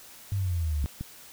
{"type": "exponential sweep", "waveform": "sine", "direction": "down", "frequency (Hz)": [102.1, 69.4], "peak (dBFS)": -25, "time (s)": [0.32, 0.86], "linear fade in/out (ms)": 0}
{"type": "clicks", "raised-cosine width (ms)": 5, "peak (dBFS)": -21, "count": 2, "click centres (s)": [0.842, 1.01]}
{"effects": ["white hiss -49 dBFS RMS until 1.32 s"]}